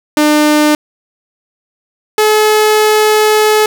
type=tone pair in turn; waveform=sawtooth; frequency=300 / 428.2 Hz; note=D4 / A4; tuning=+37 / -47 cents; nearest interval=tritone; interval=616 cents; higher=second; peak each=-3 dBFS; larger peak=neither; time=0.17-0.75 / 2.18-3.66 s; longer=second; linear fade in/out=2 ms; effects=none